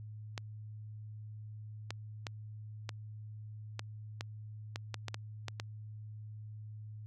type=clicks; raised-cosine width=0.2 ms; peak=-21 dBFS; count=12; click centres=0.378 / 1.906 / 2.268 / 2.892 / 3.794 / 4.209 / 4.759 / 4.943 / 5.083 / 5.144 / 5.483 / 5.599 s; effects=added 107 Hz sine -44 dBFS peak until 7.06 s